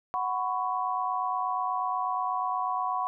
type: chord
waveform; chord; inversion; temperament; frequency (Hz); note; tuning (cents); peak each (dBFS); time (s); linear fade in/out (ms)
sine; F# suspended fourth; none; equal with one note detuned; 740 / 1000.4 / 1108.7; F#5 / B5 / C#6; 0 / +22 / 0; -31; 0.14-3.07; 0
effects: none